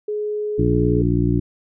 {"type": "tone with pitch glide", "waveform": "sine", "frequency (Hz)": [420.5, 423.9], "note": ["G#4", "G#4"], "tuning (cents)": [22, 35], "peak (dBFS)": -21, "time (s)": [0.08, 1.02], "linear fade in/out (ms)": 5, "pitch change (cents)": 13, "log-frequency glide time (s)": [0.53, 0.64]}
{"type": "harmonic tone", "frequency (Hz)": 59.1, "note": "A#1", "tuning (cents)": 24, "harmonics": [1, 2, 3, 4, 5, 6], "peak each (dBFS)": [-23, -20, -22, -31, -21, -25], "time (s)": [0.58, 1.4], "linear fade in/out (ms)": 10}
{"effects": []}